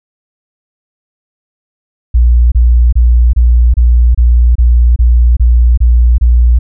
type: tone bursts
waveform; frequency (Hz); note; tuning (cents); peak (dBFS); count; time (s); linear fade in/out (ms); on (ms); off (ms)
sine; 59.6; A#1; +39; -3; 11; 2.14-6.59; 10; 380; 27
effects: none